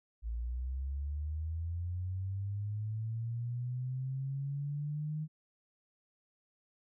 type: linear sweep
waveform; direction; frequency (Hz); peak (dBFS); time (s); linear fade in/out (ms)
sine; up; 55 to 155.56; -34; 0.22-5.28; 50
effects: none